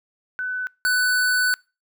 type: tone pair in turn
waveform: sine / square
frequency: 1503 / 1494.7 Hz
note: F#6 / F#6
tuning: +27 / +17 cents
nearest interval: unison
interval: 10 cents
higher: first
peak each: -24 / -18 dBFS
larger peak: second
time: 0.39-0.67 / 0.85-1.54 s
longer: second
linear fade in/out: 0 ms
effects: noise-tail reverb RT60 0.3 s tail -26 dB re dry